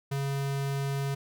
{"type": "tone", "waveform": "square", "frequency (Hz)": 138.59, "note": "C#3", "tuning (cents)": 0, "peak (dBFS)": -29, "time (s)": [0.11, 1.15], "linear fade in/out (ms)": 10, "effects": []}